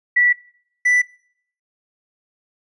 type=tone pair in turn; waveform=sine / triangle; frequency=1955 / 1977.7 Hz; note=B6 / B6; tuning=-18 / +2 cents; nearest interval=unison; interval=20 cents; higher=second; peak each=-11 dBFS; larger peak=neither; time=0.16-0.33 / 0.85-1.02 s; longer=neither; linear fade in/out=10 ms; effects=noise-tail reverb RT60 0.6 s tail -22 dB re dry + resampled to 24000 Hz